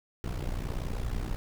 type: noise with amplitude modulation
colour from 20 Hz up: brown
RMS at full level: -29 dBFS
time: 0.24-1.36 s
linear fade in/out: 0 ms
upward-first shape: sine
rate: 60.8 Hz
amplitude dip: 80%
effects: none